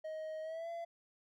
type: tone with pitch glide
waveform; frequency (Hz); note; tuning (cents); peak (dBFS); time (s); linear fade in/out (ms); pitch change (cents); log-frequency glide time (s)
triangle; 628 to 677; D#5 to E5; +16 to +46; -38; 0.04-0.85; 10; +130; 0.42-0.7
effects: none